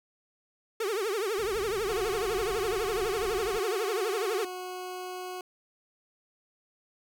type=tone with vibrato; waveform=45% pulse; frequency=415.7 Hz; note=G#4; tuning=2 cents sharp; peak=-28 dBFS; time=0.8-4.45 s; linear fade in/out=5 ms; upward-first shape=triangle; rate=12 Hz; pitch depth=230 cents each way
type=noise; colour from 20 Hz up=brown; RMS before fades=-44 dBFS; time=1.38-3.6 s; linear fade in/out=10 ms
type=tone; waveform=20% pulse; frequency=365.9 Hz; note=F#4; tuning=19 cents flat; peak=-31 dBFS; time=1.89-5.41 s; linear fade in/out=2 ms
effects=none